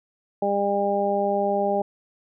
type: harmonic tone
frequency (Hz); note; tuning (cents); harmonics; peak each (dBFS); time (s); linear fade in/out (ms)
200.9; G3; +43; 1 / 2 / 3 / 4; -29 / -26 / -24 / -25; 0.42-1.82; 5
effects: none